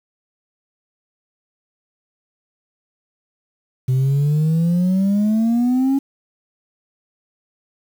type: exponential sweep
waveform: sine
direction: up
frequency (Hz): 126.7 to 277.2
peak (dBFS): -11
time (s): 3.88-5.99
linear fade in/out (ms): 10
effects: tanh soft clip ceiling -13 dBFS + 7-bit